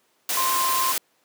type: tone in noise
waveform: sine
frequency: 1046.5 Hz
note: C6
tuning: in tune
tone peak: -22 dBFS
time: 0.37-0.92 s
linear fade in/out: 2 ms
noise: white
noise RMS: -25 dBFS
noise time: 0.29-0.98 s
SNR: 0 dB
effects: pink hiss -65 dBFS RMS until 1.24 s + high-pass 300 Hz 12 dB/octave